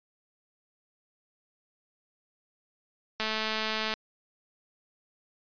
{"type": "click train", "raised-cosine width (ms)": 0.2, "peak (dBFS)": -13, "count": 162, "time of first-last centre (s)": [3.2, 3.939], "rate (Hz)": 218, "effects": ["resampled to 11025 Hz"]}